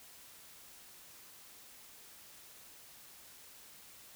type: silence
effects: white hiss -56 dBFS RMS until 4.15 s